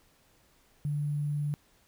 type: tone with sample-and-hold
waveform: sine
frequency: 146.83 Hz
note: D3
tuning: in tune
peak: -28 dBFS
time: 0.85-1.54 s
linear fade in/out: 0 ms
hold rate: 11025 Hz
effects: pink hiss -65 dBFS RMS until 1.87 s